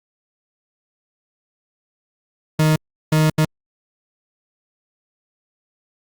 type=tone bursts at uneven times; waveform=40% pulse; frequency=155.56 Hz; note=D#3; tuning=in tune; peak=-12 dBFS; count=3; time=2.59-2.76 / 3.12-3.3 / 3.38-3.45 s; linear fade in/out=5 ms; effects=Opus 48 kbps

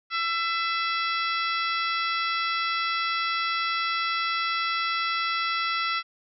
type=harmonic tone with a mistuned harmonic; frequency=670 Hz; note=E5; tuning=28 cents sharp; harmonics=2 / 3 / 4 / 5 / 6 / 7 / 8; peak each=-27 / -31 / -33 / -35 / -37 / -38 / -39 dBFS; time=0.1-6.03 s; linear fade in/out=50 ms; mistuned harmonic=4; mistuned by=-34 cents; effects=none

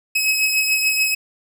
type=beating tone pair; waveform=sawtooth; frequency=2558 / 2564.9 Hz; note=D#7 / E7; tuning=+47 / -48 cents; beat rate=6.9 Hz; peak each=-14 / -20 dBFS; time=0.15-1.15 s; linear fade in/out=10 ms; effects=none

